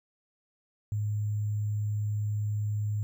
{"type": "tone with sample-and-hold", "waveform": "sine", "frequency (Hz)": 105, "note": "G#2", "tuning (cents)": 19, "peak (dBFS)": -27, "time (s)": [0.92, 3.03], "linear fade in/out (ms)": 0, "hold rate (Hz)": 7350, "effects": []}